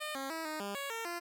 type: tone with pitch steps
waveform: 10% pulse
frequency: 607 / 270.4 / 323.9 / 309.4 / 201.1 / 558 / 455.5 / 345.5 Hz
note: D#5 / C#4 / E4 / D#4 / G3 / C#5 / A#4 / F4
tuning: -43 / -43 / -30 / -10 / +44 / +11 / -40 / -19 cents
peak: -29 dBFS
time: 0-1.2 s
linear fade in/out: 20 ms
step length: 150 ms
effects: none